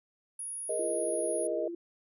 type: tone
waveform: sine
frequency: 10390 Hz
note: E9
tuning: 26 cents flat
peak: -36 dBFS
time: 0.39-1.47 s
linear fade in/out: 5 ms
type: chord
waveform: sine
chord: Ab suspended second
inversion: none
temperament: equal with one note detuned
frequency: 415.3 / 473.2 / 622.3 Hz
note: Ab4 / Bb4 / Eb5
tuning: 0 / +26 / 0 cents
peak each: -37 / -35 / -32 dBFS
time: 0.69-1.68 s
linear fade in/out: 5 ms
type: tone with tremolo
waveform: sine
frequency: 342 Hz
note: F4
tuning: 36 cents flat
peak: -34 dBFS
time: 0.79-1.75 s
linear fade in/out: 5 ms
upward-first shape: sine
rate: 18 Hz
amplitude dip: 35%
effects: none